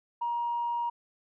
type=tone; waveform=sine; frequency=947 Hz; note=A#5; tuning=27 cents sharp; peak=-27 dBFS; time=0.21-0.9 s; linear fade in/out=10 ms; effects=tanh soft clip ceiling -23 dBFS